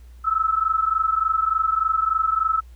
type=tone pair together; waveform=sine; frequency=1295.1 / 1318.5 Hz; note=E6 / E6; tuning=-31 / 0 cents; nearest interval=unison; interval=31 cents; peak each=-21 dBFS; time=0.24-2.61 s; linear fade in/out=20 ms; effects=added 60 Hz sine -41 dBFS peak until 2.75 s + pink hiss -60 dBFS RMS until 2.75 s